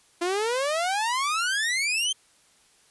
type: exponential sweep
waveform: sawtooth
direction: up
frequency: 338.2 to 3187 Hz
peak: -20 dBFS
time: 0.21-2.13 s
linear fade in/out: 10 ms
effects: white hiss -60 dBFS RMS until 2.9 s + resampled to 24000 Hz